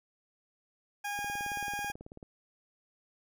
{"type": "tone", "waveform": "20% pulse", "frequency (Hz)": 817, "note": "G#5", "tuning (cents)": -29, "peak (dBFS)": -29, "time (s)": [1.04, 1.92], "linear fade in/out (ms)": 10}
{"type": "click train", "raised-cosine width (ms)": 2, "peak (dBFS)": -33, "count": 20, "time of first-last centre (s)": [1.19, 2.228], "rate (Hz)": 18.3}
{"effects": []}